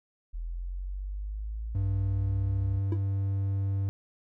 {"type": "linear sweep", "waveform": "sine", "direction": "up", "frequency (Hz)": [40.91, 67], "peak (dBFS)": -32, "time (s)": [0.33, 2.8], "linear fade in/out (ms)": 20}
{"type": "tone", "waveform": "triangle", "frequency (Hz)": 98, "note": "G2", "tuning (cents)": 0, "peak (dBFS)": -24, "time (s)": [1.75, 3.89], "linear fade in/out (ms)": 0}
{"type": "tone with exponential decay", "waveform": "triangle", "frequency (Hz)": 329.6, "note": "E4", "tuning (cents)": 0, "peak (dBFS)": -24, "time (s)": [2.92, 3.01], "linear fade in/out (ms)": 2, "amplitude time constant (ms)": 18}
{"effects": []}